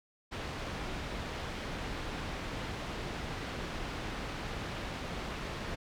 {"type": "low-pass noise", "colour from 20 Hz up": "pink", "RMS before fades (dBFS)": -39, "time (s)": [0.31, 5.76], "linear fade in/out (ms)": 20, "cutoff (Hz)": 3700, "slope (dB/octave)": 12, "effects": []}